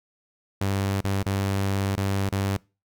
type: tone with dropouts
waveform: sawtooth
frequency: 98.1 Hz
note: G2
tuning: 2 cents sharp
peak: -19 dBFS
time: 0.61-2.57 s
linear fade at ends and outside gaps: 5 ms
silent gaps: 1.008-1.043 / 1.229-1.26 / 1.955-1.974 / 2.291-2.323 s
effects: noise-tail reverb RT60 0.3 s tail -24 dB re dry